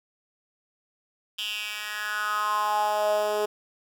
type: tone with high-pass filter sweep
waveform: 10% pulse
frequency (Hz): 210.2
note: G#3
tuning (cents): +21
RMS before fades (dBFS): -27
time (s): 1.38-3.46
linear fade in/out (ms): 10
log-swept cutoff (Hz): 3100 to 450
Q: 5.2
effects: none